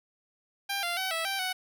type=tone with pitch steps; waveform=10% pulse; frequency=795 / 694 / 757 / 655 / 782 / 744 Hz; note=G5 / F5 / F#5 / E5 / G5 / F#5; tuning=+24 / -11 / +39 / -11 / -4 / +9 cents; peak=-21 dBFS; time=0.69-1.53 s; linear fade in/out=10 ms; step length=140 ms; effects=none